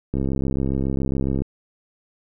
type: click train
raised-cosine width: 3 ms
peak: -11 dBFS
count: 87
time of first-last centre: 0.14-1.42 s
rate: 67.2 Hz
effects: none